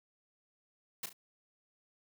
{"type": "noise with echo", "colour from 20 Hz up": "white", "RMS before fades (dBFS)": -38, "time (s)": [1.03, 1.06], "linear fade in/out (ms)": 5, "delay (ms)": 35, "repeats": 2, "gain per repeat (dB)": -9, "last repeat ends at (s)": 1.13, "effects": ["high-pass 100 Hz 12 dB/octave"]}